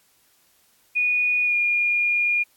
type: tone with pitch glide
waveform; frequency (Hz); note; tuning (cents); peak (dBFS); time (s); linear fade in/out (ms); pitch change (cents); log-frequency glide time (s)
sine; 2462 to 2423; D#7 to D#7; -19 to -47; -18; 0.95-2.44; 20; -28; 1.44-1.55
effects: white hiss -61 dBFS RMS until 2.56 s + AAC 64 kbps